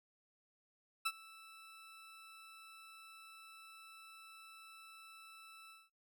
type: tone with ADSR envelope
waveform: 20% pulse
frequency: 1318.5 Hz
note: E6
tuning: in tune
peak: -27 dBFS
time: 1.05-5.9 s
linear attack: 13 ms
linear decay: 50 ms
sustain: -23 dB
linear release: 200 ms
effects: noise-tail reverb RT60 0.2 s tail -22 dB re dry